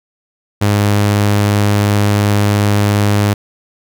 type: tone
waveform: sawtooth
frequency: 102.8 Hz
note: G#2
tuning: 17 cents flat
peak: -6 dBFS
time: 0.61-3.34 s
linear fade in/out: 10 ms
effects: none